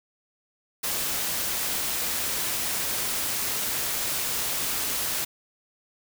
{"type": "noise", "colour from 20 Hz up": "white", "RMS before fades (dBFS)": -28, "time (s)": [0.83, 5.25], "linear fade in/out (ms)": 10, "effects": []}